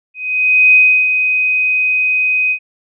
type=tone with ADSR envelope; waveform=sine; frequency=2509 Hz; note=D#7; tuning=14 cents sharp; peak=-4 dBFS; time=0.14-2.59 s; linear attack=600 ms; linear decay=330 ms; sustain=-7 dB; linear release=78 ms; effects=none